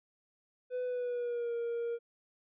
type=tone with pitch glide; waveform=triangle; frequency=499.9 to 469.1 Hz; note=B4 to A#4; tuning=+21 to +11 cents; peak=-30 dBFS; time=0.7-1.99 s; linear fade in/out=50 ms; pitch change=-110 cents; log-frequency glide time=0.84-1.54 s; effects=tanh soft clip ceiling -26 dBFS + resampled to 8000 Hz